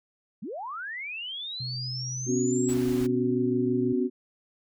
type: linear sweep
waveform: sine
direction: up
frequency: 160 to 7902 Hz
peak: -33 dBFS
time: 0.42-2.74 s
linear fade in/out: 10 ms
type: tone with pitch glide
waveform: sine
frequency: 127.1 to 122.7 Hz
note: C3 to B2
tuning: -50 to -11 cents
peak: -33 dBFS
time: 1.6-3.93 s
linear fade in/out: 5 ms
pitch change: -61 cents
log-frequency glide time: 2.68-3.5 s
type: chord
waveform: sine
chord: B suspended second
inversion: none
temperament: equal with one note detuned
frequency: 251.1 / 277.2 / 370 Hz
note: B3 / C#4 / F#4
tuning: +29 / 0 / 0 cents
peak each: -26 / -30 / -27 dBFS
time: 2.26-4.1 s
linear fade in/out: 50 ms
type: noise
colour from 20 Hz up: pink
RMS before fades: -41 dBFS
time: 2.68-3.07 s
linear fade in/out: 10 ms
effects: none